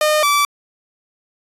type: tone pair in turn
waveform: sawtooth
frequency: 610 / 1158.2 Hz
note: D#5 / D6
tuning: -34 / -24 cents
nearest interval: major seventh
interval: 1110 cents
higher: second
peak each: -9 dBFS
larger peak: neither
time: 0.01-0.23 / 0.23-0.45 s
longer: neither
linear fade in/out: 2 ms
effects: resampled to 32000 Hz